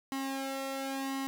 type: tone with flanger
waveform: sawtooth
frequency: 270 Hz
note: C#4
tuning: 45 cents flat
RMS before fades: -36 dBFS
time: 0.12-1.27 s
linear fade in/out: 0 ms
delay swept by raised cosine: 1 to 1.52 ms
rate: 0.94 Hz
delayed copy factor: +0.8
effects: none